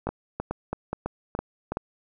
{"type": "two click trains", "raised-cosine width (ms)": 1, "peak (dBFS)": [-14, -14], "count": [5, 6], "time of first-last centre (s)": [[0.09, 1.771], [0.07, 1.72]], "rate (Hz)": [2.38, 3.03], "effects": []}